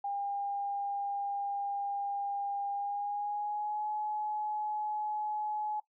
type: tone with pitch glide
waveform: sine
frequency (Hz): 804 to 847.4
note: G5 to G#5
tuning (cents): +44 to +35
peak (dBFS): -32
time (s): 0.04-5.8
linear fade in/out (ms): 5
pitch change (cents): +91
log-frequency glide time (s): 2.71-3.88
effects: noise-tail reverb RT60 0.1 s tail -18 dB re dry